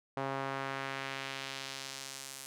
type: tone with band-pass filter sweep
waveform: sawtooth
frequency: 135.6 Hz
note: C#3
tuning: 38 cents flat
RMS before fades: -40 dBFS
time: 0.17-2.46 s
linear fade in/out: 0 ms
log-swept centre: 840 to 9500 Hz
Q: 0.97
effects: none